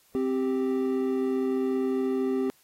triangle tone pair together, 261.4 / 392 Hz, C4 / G4, -1 / 0 cents, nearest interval perfect fifth, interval 701 cents, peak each -25 dBFS, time 0.15-2.5 s, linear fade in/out 0 ms, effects white hiss -62 dBFS RMS until 2.63 s + AAC 48 kbps

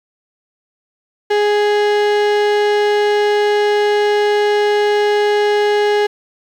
35% pulse tone, 415.3 Hz, G#4, in tune, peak -10 dBFS, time 1.3-6.07 s, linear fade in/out 10 ms, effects low-pass 4000 Hz 12 dB/octave + 7-bit

